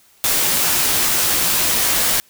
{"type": "noise with comb filter", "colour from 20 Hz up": "white", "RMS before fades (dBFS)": -17, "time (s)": [0.24, 2.2], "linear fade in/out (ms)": 0, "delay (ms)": 15, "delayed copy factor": -0.55, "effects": ["white hiss -53 dBFS RMS until 2.29 s"]}